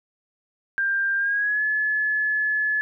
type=tone with pitch glide; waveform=sine; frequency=1591 to 1715.1 Hz; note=G6 to A6; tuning=+25 to -45 cents; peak=-20 dBFS; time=0.78-2.81 s; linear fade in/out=0 ms; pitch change=+130 cents; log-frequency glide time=1.17-1.63 s; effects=none